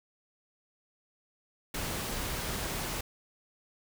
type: noise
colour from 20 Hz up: pink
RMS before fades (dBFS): -35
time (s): 1.74-3.01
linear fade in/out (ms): 5
effects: none